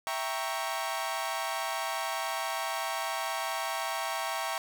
sawtooth chord, E diminished seventh, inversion none, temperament equal, 659.3 / 784 / 932.3 / 1108.7 Hz, E5 / G5 / Bb5 / Db6, 0 / 0 / 0 / 0 cents, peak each -33 dBFS, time 0.07-4.58 s, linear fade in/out 0 ms, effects none

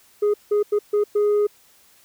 sine tone bursts at uneven times, 415 Hz, G#4, 1 cent flat, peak -13 dBFS, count 5, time 0.22-0.34 / 0.51-0.63 / 0.72-0.79 / 0.93-1.04 / 1.15-1.47 s, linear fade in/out 10 ms, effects tanh soft clip ceiling -15 dBFS + white hiss -55 dBFS RMS until 2.04 s

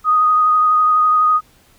sine tone with vibrato, 1244.5 Hz, D#6, in tune, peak -10 dBFS, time 0.04-1.41 s, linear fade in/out 50 ms, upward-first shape sine, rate 12 Hz, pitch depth 15 cents each way, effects pink hiss -52 dBFS RMS until 1.78 s

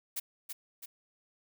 blue noise with echo, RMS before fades -35 dBFS, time 0.16-0.2 s, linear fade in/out 10 ms, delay 330 ms, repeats 2, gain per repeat -5 dB, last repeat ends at 0.86 s, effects none

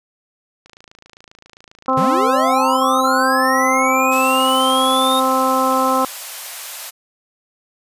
click train, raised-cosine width 0.2 ms, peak -26 dBFS, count 52, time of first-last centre 0.66-2.515 s, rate 27.5 Hz
harmonic tone, 261.6 Hz, C4, in tune, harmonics 1 / 2 / 3 / 4 / 5, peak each -21 / -20 / -21 / -18 / -20 dBFS, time 1.88-6.05 s, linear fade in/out 2 ms
square linear sweep, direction up, 133.3 to 3729 Hz, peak -20 dBFS, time 1.97-5.2 s, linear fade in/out 5 ms
white high-pass noise, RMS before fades -30 dBFS, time 4.11-6.91 s, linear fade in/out 20 ms, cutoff 530 Hz, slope 48 dB/octave
effects resampled to 32000 Hz

